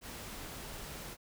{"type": "noise", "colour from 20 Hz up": "pink", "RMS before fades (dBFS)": -45, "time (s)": [0.01, 1.17], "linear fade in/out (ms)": 50, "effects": []}